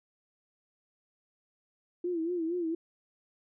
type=tone with vibrato; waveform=sine; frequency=339.7 Hz; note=F4; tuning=48 cents flat; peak=-29 dBFS; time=2.04-2.75 s; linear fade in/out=5 ms; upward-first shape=sine; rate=4.3 Hz; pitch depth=100 cents each way; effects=none